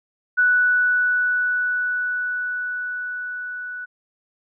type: tone with level ramp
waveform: sine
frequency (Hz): 1480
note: F#6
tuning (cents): 0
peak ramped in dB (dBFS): -13 to -29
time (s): 0.37-3.86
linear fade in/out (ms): 20
effects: none